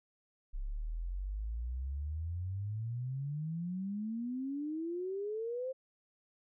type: exponential sweep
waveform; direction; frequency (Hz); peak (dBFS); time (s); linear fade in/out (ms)
sine; up; 32.7 to 531; -35; 0.53-5.73; 20
effects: none